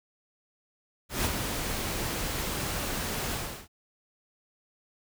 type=noise with ADSR envelope; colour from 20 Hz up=pink; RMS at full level=-26 dBFS; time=1.09-3.68 s; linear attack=160 ms; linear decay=32 ms; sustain=-6 dB; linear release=350 ms; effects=none